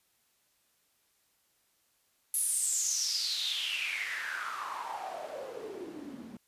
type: noise with band-pass filter sweep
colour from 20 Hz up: white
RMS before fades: -35 dBFS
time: 2.34-6.37 s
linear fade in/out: 2 ms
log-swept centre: 11000 to 210 Hz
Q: 7.5
effects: white hiss -72 dBFS RMS until 6.47 s + resampled to 32000 Hz